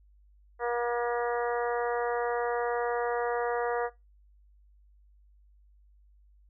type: harmonic tone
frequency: 239.1 Hz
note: A#3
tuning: 44 cents sharp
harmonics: 2 / 3 / 4 / 5 / 6 / 7 / 8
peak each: -30 / -34 / -36 / -38 / -40 / -41 / -42 dBFS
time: 0.59-3.9 s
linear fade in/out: 50 ms
effects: noise-tail reverb RT60 0.2 s tail -20 dB re dry + added 50 Hz sine -57 dBFS peak until 6.49 s